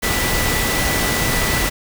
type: tone in noise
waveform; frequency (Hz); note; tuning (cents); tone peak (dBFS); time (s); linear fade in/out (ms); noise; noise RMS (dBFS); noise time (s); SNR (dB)
sine; 1975.5; B6; 0; -24; 0.02-1.7; 20; pink; -19; 0.02-1.7; -8
effects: none